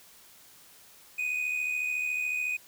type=tone with amplitude modulation; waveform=triangle; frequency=2489 Hz; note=D#7; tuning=in tune; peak=-24 dBFS; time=1.18-2.57 s; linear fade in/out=10 ms; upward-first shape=sine; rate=73.9 Hz; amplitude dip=55%; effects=white hiss -55 dBFS RMS until 2.67 s